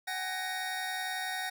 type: tone cluster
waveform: 25% pulse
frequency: 750 / 821 / 1866 Hz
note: F#5 / G#5 / A#6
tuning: +23 / -20 / +1 cents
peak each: -33 / -40 / -33 dBFS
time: 0.07-1.5 s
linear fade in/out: 10 ms
effects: none